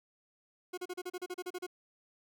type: tone bursts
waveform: 40% pulse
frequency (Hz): 361.4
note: F#4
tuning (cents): -41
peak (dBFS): -36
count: 12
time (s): 0.73-1.667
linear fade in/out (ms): 10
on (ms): 46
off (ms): 35
effects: none